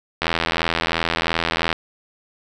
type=click train; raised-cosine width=0.3 ms; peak=-3 dBFS; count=126; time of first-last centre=0.22-1.728 s; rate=82.9 Hz; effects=none